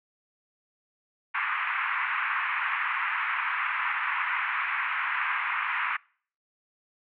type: band-pass noise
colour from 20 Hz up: pink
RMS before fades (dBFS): -29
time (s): 1.34-5.97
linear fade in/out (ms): 10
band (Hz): 1000 to 2500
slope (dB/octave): 48
effects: noise-tail reverb RT60 0.5 s tail -26 dB re dry